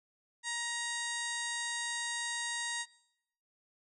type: harmonic tone with a mistuned harmonic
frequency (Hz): 943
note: A#5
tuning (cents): +20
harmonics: 1 / 2 / 3 / 4 / 5 / 6 / 7 / 8 / 9 / 10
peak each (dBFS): -44 / -38 / -50 / -42 / -47 / -53 / -43 / -46 / -45 / -51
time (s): 0.43-2.86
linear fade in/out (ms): 50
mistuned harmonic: 6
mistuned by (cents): -16
effects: noise-tail reverb RT60 0.8 s tail -23 dB re dry